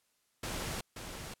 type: noise with echo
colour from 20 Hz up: pink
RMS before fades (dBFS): -38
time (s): 0.43-0.81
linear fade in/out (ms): 5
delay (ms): 530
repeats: 1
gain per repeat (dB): -6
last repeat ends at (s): 1.34
effects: white hiss -75 dBFS RMS until 1.4 s + low-pass 12000 Hz 12 dB/octave